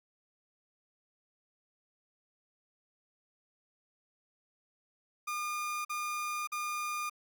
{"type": "tone bursts", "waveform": "30% pulse", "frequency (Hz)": 1212, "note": "D#6", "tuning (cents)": -46, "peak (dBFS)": -31, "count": 3, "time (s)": [5.27, 7.098], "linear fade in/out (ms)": 10, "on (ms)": 580, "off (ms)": 44, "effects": []}